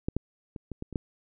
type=clicks; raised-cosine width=3 ms; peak=-15 / -14 / -25 / -23 / -22 / -27 / -15 dBFS; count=7; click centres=0.085 / 0.166 / 0.562 / 0.717 / 0.824 / 0.927 / 0.958 s; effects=none